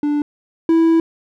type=tone pair in turn; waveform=triangle; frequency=293.7 / 328.3 Hz; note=D4 / E4; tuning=0 / -7 cents; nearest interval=major second; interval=193 cents; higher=second; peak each=-13 / -8 dBFS; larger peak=second; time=0.03-0.22 / 0.69-1 s; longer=second; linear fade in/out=2 ms; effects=none